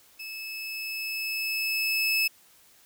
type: tone with level ramp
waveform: 30% pulse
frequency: 2604 Hz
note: E7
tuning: 22 cents flat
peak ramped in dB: -34 to -19 dBFS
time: 0.19-2.28 s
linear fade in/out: 10 ms
effects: white hiss -58 dBFS RMS until 2.85 s